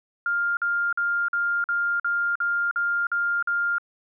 sine tone bursts, 1402 Hz, F6, 6 cents sharp, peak -21 dBFS, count 10, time 0.26-3.783 s, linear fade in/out 2 ms, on 310 ms, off 47 ms, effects none

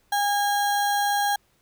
sine tone with sample-and-hold, 813 Hz, G#5, 37 cents flat, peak -20 dBFS, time 0.12-1.36 s, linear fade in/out 5 ms, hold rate 2450 Hz, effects pink hiss -65 dBFS RMS until 1.61 s

